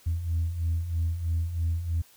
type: beating tone pair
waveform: sine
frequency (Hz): 81 / 84.1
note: E2 / E2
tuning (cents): -30 / +35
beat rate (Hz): 3.1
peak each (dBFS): -31 / -25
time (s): 0.06-2.02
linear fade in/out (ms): 10
effects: tanh soft clip ceiling -20 dBFS + white hiss -57 dBFS RMS until 2.16 s